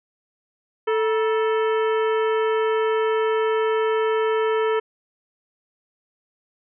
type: harmonic tone with a mistuned harmonic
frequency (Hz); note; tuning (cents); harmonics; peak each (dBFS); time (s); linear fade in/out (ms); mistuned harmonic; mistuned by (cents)
440; A4; 0; 1 / 2 / 3 / 4 / 5 / 6 / 7; -19 / -28 / -29 / -33 / -37 / -41 / -39; 0.87-4.8; 10; 2; +140
effects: none

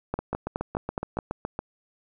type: two click trains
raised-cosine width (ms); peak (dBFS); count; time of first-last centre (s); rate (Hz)
1; -15 / -13; 11 / 6; 0.19-1.591 / 0.14-1.188; 7.14 / 4.77
effects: none

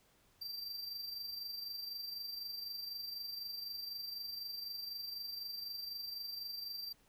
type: tone with amplitude modulation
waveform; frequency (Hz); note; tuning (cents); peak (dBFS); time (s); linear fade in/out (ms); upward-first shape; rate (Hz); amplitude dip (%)
square; 4699; D8; 0; -40; 0.41-6.93; 10; sine; 24; 50
effects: pink hiss -70 dBFS RMS until 7.08 s

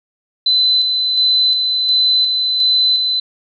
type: tone with tremolo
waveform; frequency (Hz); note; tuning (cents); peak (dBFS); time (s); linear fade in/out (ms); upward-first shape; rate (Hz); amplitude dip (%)
sine; 4027; B7; +33; -10; 0.46-3.2; 5; square; 1.4; 35
effects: none

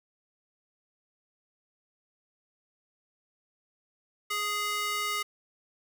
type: tone with high-pass filter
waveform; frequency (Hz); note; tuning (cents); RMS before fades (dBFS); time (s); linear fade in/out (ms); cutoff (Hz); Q
square; 415.3; G#4; 0; -31; 4.3-5.23; 10; 1500; 1.3
effects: none

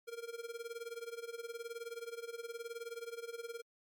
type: tone with tremolo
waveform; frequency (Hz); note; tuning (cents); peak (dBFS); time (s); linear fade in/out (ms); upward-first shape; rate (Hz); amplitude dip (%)
square; 466.2; A#4; 0; -40; 0.07-3.62; 20; sine; 19; 85
effects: MP3 96 kbps

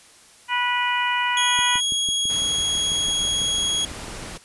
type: harmonic tone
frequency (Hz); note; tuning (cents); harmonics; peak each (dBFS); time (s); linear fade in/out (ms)
489.5; B4; -15; 2 / 3 / 4 / 5 / 6; -23 / -28 / -26 / -28 / -28; 0.48-1.81; 50
type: tone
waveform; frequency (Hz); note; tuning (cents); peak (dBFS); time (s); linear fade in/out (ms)
sawtooth; 3314; G#7; -4; -17; 1.37-3.85; 2
type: click train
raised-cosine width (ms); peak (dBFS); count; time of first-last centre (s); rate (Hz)
3; -24; 16; 1.59-4.082; 6.02
type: noise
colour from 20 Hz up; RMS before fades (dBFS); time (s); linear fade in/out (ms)
pink; -35; 2.29-4.38; 10
effects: white hiss -50 dBFS RMS until 4.44 s + resampled to 24000 Hz

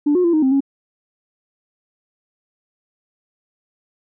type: tone with pitch steps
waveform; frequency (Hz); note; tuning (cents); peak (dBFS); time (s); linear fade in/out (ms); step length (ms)
sine; 292.6 / 361 / 340.7 / 310.3 / 263.7 / 275.3; D4 / F#4 / F4 / D#4 / C4 / C#4; -6 / -43 / -43 / -5 / +14 / -12; -11; 0.06-0.606; 10; 91
effects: tanh soft clip ceiling -9 dBFS

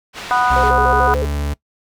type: low-pass noise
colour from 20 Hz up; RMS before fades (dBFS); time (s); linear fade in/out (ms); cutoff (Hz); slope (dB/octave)
white; -31; 0.13-0.73; 50; 3300; 12
type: harmonic tone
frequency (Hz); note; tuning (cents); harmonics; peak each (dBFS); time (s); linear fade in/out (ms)
246.9; B3; 0; 3 / 4 / 5 / 6; -17 / -18 / -19 / -20; 0.31-1.14; 0
type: tone with pitch glide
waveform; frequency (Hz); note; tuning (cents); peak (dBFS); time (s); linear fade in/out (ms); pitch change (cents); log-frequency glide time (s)
40% pulse; 65.7 to 72.48; C2 to D2; +8 to -22; -18; 0.5-1.54; 10; +170; 0.89-1.21
type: tone with vibrato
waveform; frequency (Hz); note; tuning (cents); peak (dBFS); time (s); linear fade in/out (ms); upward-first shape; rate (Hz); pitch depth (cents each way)
sine; 466.2; A#4; 0; -19; 0.56-1.25; 0; square; 6.8; 170
effects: noise-tail reverb RT60 0.1 s tail -21 dB re dry

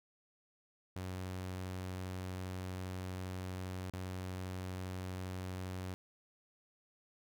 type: tone with dropouts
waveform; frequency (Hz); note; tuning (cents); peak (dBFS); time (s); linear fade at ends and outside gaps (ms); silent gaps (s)
sawtooth; 92.5; F#2; 0; -36; 0.96-5.94; 0; 3.9-3.936
effects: none

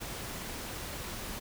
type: noise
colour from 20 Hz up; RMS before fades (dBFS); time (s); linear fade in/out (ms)
pink; -40; 0-1.4; 20
effects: none

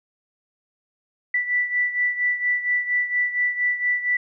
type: beating tone pair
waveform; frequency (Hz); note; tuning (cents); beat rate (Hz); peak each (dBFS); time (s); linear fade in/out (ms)
sine; 1969 / 1973.3; B6 / B6; -6 / -2; 4.3; -21 / -26; 1.34-4.17; 5
effects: none

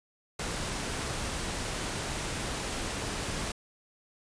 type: noise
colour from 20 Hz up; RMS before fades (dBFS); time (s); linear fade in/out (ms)
pink; -34; 0.39-3.52; 5
effects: resampled to 22050 Hz

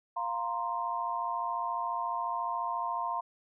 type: chord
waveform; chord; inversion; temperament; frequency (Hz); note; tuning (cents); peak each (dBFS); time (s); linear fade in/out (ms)
sine; F suspended fourth; none; equal; 698.5 / 932.3 / 1046.5; F5 / Bb5 / C6; 0 / 0 / 0; -37 / -34 / -34; 0.16-3.21; 10
effects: none

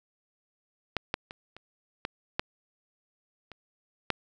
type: clicks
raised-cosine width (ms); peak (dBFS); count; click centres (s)
0.3; -11 / -11 / -24 / -29 / -15 / -10 / -28 / -9; 8; 0.967 / 1.141 / 1.309 / 1.566 / 2.051 / 2.395 / 3.517 / 4.103
effects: none

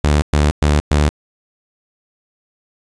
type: tone bursts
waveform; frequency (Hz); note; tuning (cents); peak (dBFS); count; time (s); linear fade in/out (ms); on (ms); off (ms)
sawtooth; 74; D2; +14; -7; 4; 0.04-1.09; 0; 180; 110
effects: resampled to 22050 Hz + 7-bit

